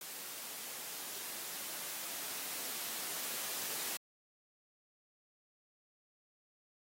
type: noise with level ramp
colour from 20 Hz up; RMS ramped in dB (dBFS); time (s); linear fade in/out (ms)
white; -46 to -39; 0.01-3.97; 2
effects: high-pass 200 Hz 12 dB/octave + AAC 48 kbps